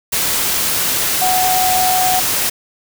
sine tone in noise, 740 Hz, F#5, in tune, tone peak -14 dBFS, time 1.21-2.2 s, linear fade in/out 10 ms, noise white, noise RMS -17 dBFS, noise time 0.12-2.5 s, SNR 0 dB, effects none

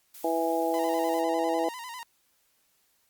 blue noise, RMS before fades -46 dBFS, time 0.14-1.21 s, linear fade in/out 5 ms
harmonic tone, 164.81 Hz, E3, in tune, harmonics 2 / 3 / 4 / 5, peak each -30 / -30 / -30 / -30 dBFS, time 0.24-1.69 s, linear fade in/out 5 ms
sawtooth tone with vibrato, 968 Hz, B5, 35 cents flat, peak -34 dBFS, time 0.74-2.03 s, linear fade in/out 0 ms, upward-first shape square, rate 10 Hz, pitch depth 71 cents each way
effects white hiss -69 dBFS RMS until 3.09 s + Opus 48 kbps

